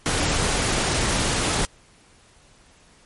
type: noise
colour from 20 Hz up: pink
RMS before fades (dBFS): -22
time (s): 0.06-1.65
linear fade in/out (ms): 0
effects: pink hiss -54 dBFS RMS until 3.05 s + MP3 48 kbps